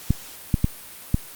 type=clicks; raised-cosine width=5 ms; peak=-5 dBFS; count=4; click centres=0.106 / 0.542 / 0.644 / 1.144 s; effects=white hiss -41 dBFS RMS until 1.35 s + Opus 48 kbps